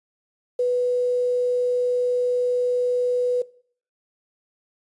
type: tone with quantisation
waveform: sine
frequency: 493.9 Hz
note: B4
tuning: in tune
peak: -18 dBFS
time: 0.59-3.42 s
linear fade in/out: 5 ms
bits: 8
effects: noise-tail reverb RT60 0.5 s tail -20 dB re dry + resampled to 24000 Hz